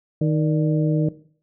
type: harmonic tone with a mistuned harmonic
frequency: 155.56 Hz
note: D#3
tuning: in tune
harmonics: 1 / 2 / 3 / 4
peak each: -18 / -24 / -28 / -30 dBFS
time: 0.21-1.09 s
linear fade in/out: 5 ms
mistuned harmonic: 4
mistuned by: -88 cents
effects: noise-tail reverb RT60 0.5 s tail -17 dB re dry